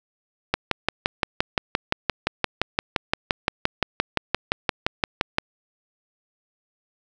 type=click train; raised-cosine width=0.3 ms; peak=-3 dBFS; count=29; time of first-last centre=0.54-5.384 s; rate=5.78 Hz; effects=none

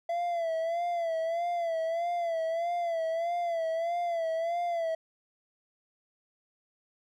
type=tone with vibrato; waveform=triangle; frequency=673 Hz; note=E5; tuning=36 cents sharp; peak=-26 dBFS; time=0.09-4.95 s; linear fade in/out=5 ms; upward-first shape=sine; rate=1.6 Hz; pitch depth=67 cents each way; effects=none

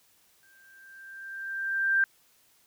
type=tone with exponential growth; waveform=sine; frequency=1578 Hz; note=G6; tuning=11 cents sharp; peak=-19 dBFS; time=0.43-2.04 s; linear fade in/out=1 ms; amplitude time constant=350 ms; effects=white hiss -64 dBFS RMS until 2.66 s

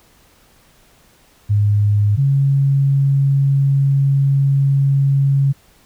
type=tone pair in turn; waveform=sine; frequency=103.3 / 138.18 Hz; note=G#2 / C#3; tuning=-9 / -5 cents; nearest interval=perfect fourth; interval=504 cents; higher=second; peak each=-11 dBFS; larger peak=neither; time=1.49-2.17 / 2.17-5.53 s; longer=second; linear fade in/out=20 ms; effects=pink hiss -52 dBFS RMS until 5.85 s

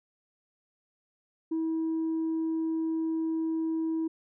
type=tone; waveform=sine; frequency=323 Hz; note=E4; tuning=35 cents flat; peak=-25 dBFS; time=1.51-4.08 s; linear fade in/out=10 ms; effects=tanh soft clip ceiling -25 dBFS

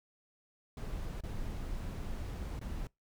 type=noise with dropouts; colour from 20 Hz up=brown; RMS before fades=-39 dBFS; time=0.77-2.87 s; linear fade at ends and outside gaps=2 ms; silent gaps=1.207-1.236 / 2.592-2.613 s; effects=noise-tail reverb RT60 0.2 s tail -25 dB re dry

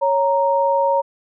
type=tone pair together; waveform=sine; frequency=554 / 931.7 Hz; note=C#5 / A#5; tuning=-1 / -1 cents; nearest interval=major sixth; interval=900 cents; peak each=-17 dBFS; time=0.01-1.02 s; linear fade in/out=20 ms; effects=none

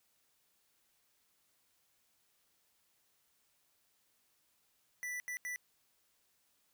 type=tone bursts at uneven times; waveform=square; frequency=1975.5 Hz; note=B6; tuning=in tune; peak=-39 dBFS; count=3; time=5.03-5.2 / 5.28-5.37 / 5.45-5.56 s; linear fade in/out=0 ms; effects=white hiss -75 dBFS RMS until 6.73 s

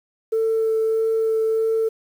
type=tone with vibrato; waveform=sine; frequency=444.9 Hz; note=A4; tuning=19 cents sharp; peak=-16 dBFS; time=0.32-1.89 s; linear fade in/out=10 ms; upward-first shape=sine; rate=1.6 Hz; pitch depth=8 cents each way; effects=tanh soft clip ceiling -14 dBFS + 8-bit

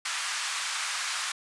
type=band-pass noise; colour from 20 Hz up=pink; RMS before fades=-32 dBFS; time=0.05-1.32 s; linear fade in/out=5 ms; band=1100 to 9400 Hz; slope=24 dB/octave; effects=resampled to 24000 Hz

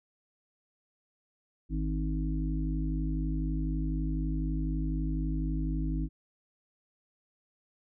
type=harmonic tone; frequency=52 Hz; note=G#1; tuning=3 cents sharp; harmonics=1 / 3 / 5 / 6; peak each=-30 / -35 / -37 / -38 dBFS; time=1.69-6.09 s; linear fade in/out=50 ms; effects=none

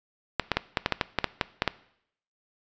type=clicks; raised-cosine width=0.3 ms; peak=-6 dBFS; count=12; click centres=0.397 / 0.517 / 0.57 / 0.772 / 0.861 / 0.923 / 1.012 / 1.187 / 1.243 / 1.412 / 1.621 / 1.677 s; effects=noise-tail reverb RT60 0.7 s tail -19 dB re dry + resampled to 16000 Hz

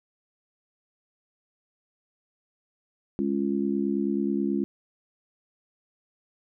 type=chord; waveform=sine; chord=Db major; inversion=second; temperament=just; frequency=207.9 / 277.2 / 346.5 Hz; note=Ab3 / Db4 / F4; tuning=+2 / 0 / -14 cents; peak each=-27 / -28 / -29 dBFS; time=3.19-4.64 s; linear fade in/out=0 ms; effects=none

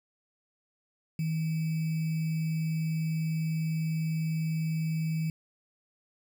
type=tone with sample-and-hold; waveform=sine; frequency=160 Hz; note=D#3; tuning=49 cents sharp; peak=-27 dBFS; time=1.19-5.3 s; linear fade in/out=2 ms; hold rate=2450 Hz; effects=none

